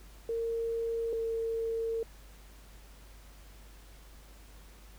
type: tone pair in turn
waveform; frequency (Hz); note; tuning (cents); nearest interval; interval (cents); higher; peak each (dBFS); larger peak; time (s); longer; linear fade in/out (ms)
sine; 459 / 454.3; A#4 / A#4; -27 / -45; unison; 18; first; -30 / -30; neither; 0.29-1.13 / 1.13-2.03; second; 2
effects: added 50 Hz sine -51 dBFS peak until 4.98 s + pink hiss -58 dBFS RMS until 4.98 s